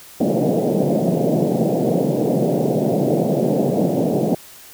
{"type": "band-pass noise", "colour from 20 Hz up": "pink", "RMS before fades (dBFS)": -18, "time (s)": [0.2, 4.35], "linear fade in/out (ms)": 5, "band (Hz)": [140, 690], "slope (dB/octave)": 48, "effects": ["white hiss -42 dBFS RMS until 4.73 s"]}